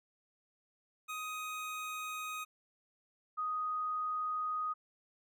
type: tone pair in turn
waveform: 25% pulse / sine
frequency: 1252 / 1246.3 Hz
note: D#6 / D#6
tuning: +10 / +2 cents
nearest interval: unison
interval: 8 cents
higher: first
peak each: -35 / -33 dBFS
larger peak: second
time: 1.08-2.45 / 3.37-4.74 s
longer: neither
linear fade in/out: 20 ms
effects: none